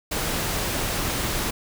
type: noise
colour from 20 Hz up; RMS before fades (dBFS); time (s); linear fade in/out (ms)
pink; -26; 0.11-1.51; 10
effects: none